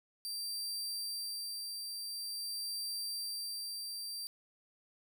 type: tone with tremolo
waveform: sawtooth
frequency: 4699 Hz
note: D8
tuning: in tune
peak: -34 dBFS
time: 0.25-4.27 s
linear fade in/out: 0 ms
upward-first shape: sine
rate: 0.47 Hz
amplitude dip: 30%
effects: none